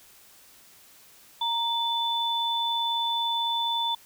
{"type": "tone pair together", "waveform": "sine", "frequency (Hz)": [932.3, 3502], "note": ["A#5", "A7"], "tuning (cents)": [0, -9], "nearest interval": "octave + major seventh", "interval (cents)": 2291, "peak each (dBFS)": -27, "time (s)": [1.41, 3.95], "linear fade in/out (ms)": 5, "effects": ["white hiss -54 dBFS RMS until 4.05 s"]}